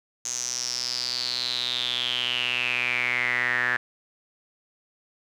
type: tone with band-pass filter sweep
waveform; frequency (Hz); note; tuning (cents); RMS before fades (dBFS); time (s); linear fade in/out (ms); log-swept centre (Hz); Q
sawtooth; 123.47; B2; 0; -27; 0.25-3.77; 5; 6500 to 1700; 8.6
effects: none